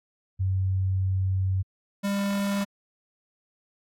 sine / square tone pair in turn, 94.7 / 199.91 Hz, F#2 / G3, +41 / +34 cents, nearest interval octave + minor second, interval 1293 cents, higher second, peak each -22 / -25 dBFS, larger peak first, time 0.39-1.63 / 2.03-2.65 s, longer first, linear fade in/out 20 ms, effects AAC 48 kbps

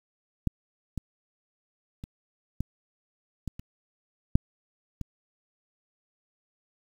clicks, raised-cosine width 5 ms, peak -12 / -19 / -26 / -16 / -20 / -28 / -6 / -21 dBFS, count 8, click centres 0.473 / 0.977 / 2.039 / 2.606 / 3.477 / 3.595 / 4.355 / 5.013 s, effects 8-bit

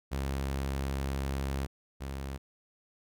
sawtooth tone pair in turn, 68 / 68 Hz, C#2 / C#2, -33 / -33 cents, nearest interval unison, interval 0 cents, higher neither, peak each -27 / -32 dBFS, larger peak first, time 0.11-1.67 / 2-2.38 s, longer first, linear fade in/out 20 ms, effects none

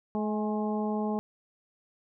harmonic tone with a mistuned harmonic, 213.4 Hz, G#3, 47 cents sharp, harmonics 1 / 2 / 3 / 4 / 5, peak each -29 / -34 / -38 / -36 / -43 dBFS, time 0.15-1.19 s, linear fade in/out 0 ms, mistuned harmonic 4, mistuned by -35 cents, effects none

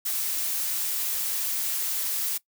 blue noise, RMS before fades -28 dBFS, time 0.05-2.38 s, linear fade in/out 10 ms, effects noise-tail reverb RT60 0.1 s tail -20 dB re dry

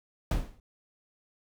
brown noise with exponential decay, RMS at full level -21 dBFS, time 0.31-0.6 s, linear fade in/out 2 ms, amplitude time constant 62 ms, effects none

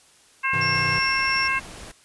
harmonic tone, 534 Hz, C5, 35 cents sharp, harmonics 2 / 3 / 4 / 5, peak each -26 / -26 / -26 / -26 dBFS, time 0.43-1.6 s, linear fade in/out 20 ms
square chord, Ab augmented, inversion none, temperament equal with one note detuned, 103.83 / 134.18 / 164.81 Hz, Ab2 / C3 / E3, 0 / +44 / 0 cents, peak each -33 dBFS, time 0.53-0.99 s, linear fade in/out 5 ms
sine tone with tremolo, 5470 Hz, F8, 37 cents flat, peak -25 dBFS, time 0.61-1.48 s, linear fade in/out 5 ms, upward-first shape triangle, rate 2.9 Hz, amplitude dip 40%
pink noise, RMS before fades -40 dBFS, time 0.74-1.92 s, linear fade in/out 10 ms
effects white hiss -55 dBFS RMS until 2.04 s + resampled to 24000 Hz

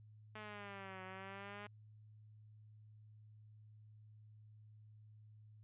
5% pulse exponential two-way sweep, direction down then up, 215.7 to 186.1 to 207.5 Hz, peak -37 dBFS, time 0.35-1.67 s, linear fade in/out 5 ms, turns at 1.03 s, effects added 107 Hz sine -58 dBFS peak until 5.63 s + resampled to 8000 Hz

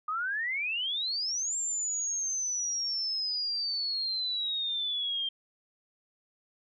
sine exponential two-way sweep, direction up then down, 1212 to 7440 to 3169 Hz, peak -29 dBFS, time 0.08-5.29 s, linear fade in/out 5 ms, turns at 1.56 s, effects none

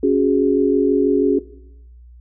sine chord, C# suspended fourth, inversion none, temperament just, 277.2 / 369.6 / 415.8 Hz, C#4 / F#4 / G#4, 0 / -2 / +2 cents, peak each -17 dBFS, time 0.03-1.39 s, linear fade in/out 5 ms, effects noise-tail reverb RT60 0.8 s tail -18 dB re dry + added 60 Hz sine -40 dBFS peak until 2.2 s

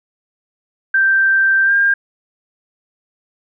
sine tone with pitch glide, 1568 to 1604.7 Hz, G6 to G6, 0 to +40 cents, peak -10 dBFS, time 0.94-1.94 s, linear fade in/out 5 ms, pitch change +40 cents, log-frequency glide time 1.64-1.73 s, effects none

